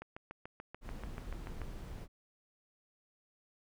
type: click train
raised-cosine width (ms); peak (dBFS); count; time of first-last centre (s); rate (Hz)
0.5; -30; 12; 0.02-1.617; 6.89
type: noise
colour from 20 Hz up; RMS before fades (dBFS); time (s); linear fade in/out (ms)
brown; -44; 0.81-2.08; 50
effects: none